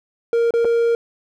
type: tone with dropouts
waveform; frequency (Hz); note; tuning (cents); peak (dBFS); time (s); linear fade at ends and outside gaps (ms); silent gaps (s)
triangle; 466.2; A#4; 0; -12; 0.33-0.95; 1; 0.507-0.538 / 0.647-0.652
effects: none